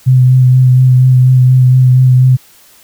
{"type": "tone with vibrato", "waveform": "sine", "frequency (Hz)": 127.9, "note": "C3", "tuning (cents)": -39, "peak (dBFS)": -3, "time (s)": [0.06, 2.37], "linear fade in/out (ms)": 20, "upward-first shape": "sine", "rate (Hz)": 4.2, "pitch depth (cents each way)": 19, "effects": ["white hiss -43 dBFS RMS until 2.83 s"]}